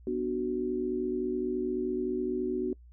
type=chord; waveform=sine; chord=B minor; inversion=none; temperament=just; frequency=246.9 / 296.3 / 370.4 Hz; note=B3 / D4 / F#4; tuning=0 / +15 / +2 cents; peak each=-34 / -35 / -30 dBFS; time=0.07-2.73 s; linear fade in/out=2 ms; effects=noise-tail reverb RT60 0.1 s tail -24 dB re dry + added 60 Hz sine -50 dBFS peak until 2.92 s